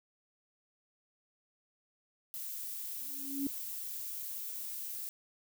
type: noise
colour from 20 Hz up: violet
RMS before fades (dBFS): -41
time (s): 2.34-5.09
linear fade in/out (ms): 0
type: tone with exponential growth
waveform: sine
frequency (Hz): 277.2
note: C#4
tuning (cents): 0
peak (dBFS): -29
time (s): 2.96-3.47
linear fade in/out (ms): 2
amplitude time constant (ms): 110
effects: none